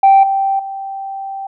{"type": "tone with level steps", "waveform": "sine", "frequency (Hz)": 781, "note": "G5", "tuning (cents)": -7, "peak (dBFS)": [-3, -12, -22], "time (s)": [0.03, 1.47], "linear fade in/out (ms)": 5, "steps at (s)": [0.23, 0.59], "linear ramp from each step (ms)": 5, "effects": ["tanh soft clip ceiling -2 dBFS"]}